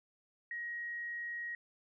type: tone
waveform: sine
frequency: 1890 Hz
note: A#6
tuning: 23 cents sharp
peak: -38 dBFS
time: 0.51-1.55 s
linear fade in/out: 2 ms
effects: none